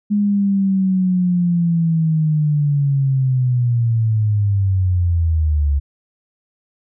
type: linear sweep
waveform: sine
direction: down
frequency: 207.7 to 69.3 Hz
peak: -13 dBFS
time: 0.1-5.8 s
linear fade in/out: 20 ms
effects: none